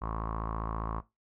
sawtooth tone with low-pass filter, 55 Hz, A1, in tune, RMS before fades -35 dBFS, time 0.01-1.01 s, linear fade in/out 20 ms, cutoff 1100 Hz, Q 7.6, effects noise-tail reverb RT60 0.2 s tail -17 dB re dry

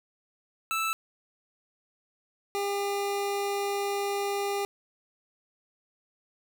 25% pulse tone pair in turn, 1318.5 / 401.9 Hz, E6 / G4, 0 / +43 cents, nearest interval octave + major sixth, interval 2057 cents, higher first, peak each -23 / -24 dBFS, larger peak first, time 0.71-0.93 / 2.55-4.65 s, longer second, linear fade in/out 0 ms, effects none

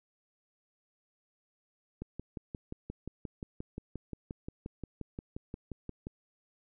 click train, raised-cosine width 3 ms, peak -26 dBFS, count 24, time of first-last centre 2.02-6.069 s, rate 5.68 Hz, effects none

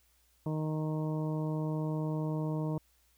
harmonic tone, 155.2 Hz, D#3, 4 cents flat, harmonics 1 / 2 / 3 / 4 / 5 / 6 / 7, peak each -32 / -37 / -42 / -43 / -55 / -46 / -52 dBFS, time 0.46-2.78 s, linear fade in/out 2 ms, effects added 60 Hz sine -70 dBFS peak until 3.17 s + white hiss -70 dBFS RMS until 3.17 s

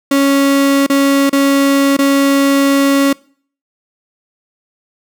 35% pulse tone with dropouts, 277.2 Hz, C#4, in tune, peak -7 dBFS, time 0.11-3.13 s, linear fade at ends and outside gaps 5 ms, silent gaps 0.865-0.898 / 1.296-1.328 / 1.968-1.988 s, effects noise-tail reverb RT60 0.5 s tail -24 dB re dry

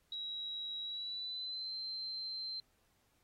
sine tone with pitch glide, 3864 to 4117 Hz, B7 to C8, -39 to -29 cents, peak -39 dBFS, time 0.12-2.6 s, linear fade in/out 2 ms, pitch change +110 cents, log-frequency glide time 0.82-1.74 s, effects pink hiss -75 dBFS RMS until 3.23 s + AAC 48 kbps

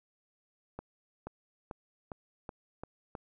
accelerating click train, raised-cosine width 1 ms, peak -26 dBFS, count 7, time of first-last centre 0.79-3.152 s, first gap 480 ms, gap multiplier 0.92, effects none

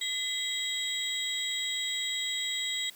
sine tone cluster, 2022 / 3268 / 3814 / 7760 Hz, B6 / G#7 / A#7 / B8, +40 / -29 / +39 / -31 cents, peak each -36 / -36 / -33 / -38 dBFS, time 0.01-2.9 s, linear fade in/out 5 ms, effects white hiss -53 dBFS RMS until 2.95 s

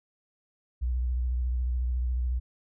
sine tone with vibrato, 61.74 Hz, B1, in tune, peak -25 dBFS, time 0.81-2.4 s, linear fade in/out 20 ms, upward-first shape triangle, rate 14 Hz, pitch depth 73 cents each way, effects none

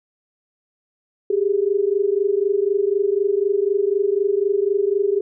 sine tone pair together, 389.7 / 413.7 Hz, G4 / G#4, -10 / -7 cents, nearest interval minor second, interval 103 cents, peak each -19 dBFS, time 1.3-5.21 s, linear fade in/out 5 ms, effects none

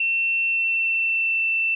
sine tone with pitch glide, 2700 to 2675 Hz, E7 to E7, +41 to +25 cents, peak -19 dBFS, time 0-1.75 s, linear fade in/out 5 ms, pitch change -16 cents, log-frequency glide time 0.49-1.45 s, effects none

